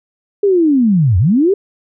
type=linear two-way sweep; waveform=sine; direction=down then up; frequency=415.3 to 82.41 to 415.3 Hz; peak=-8 dBFS; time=0.43-1.54 s; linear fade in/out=5 ms; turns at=1.18 s; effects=none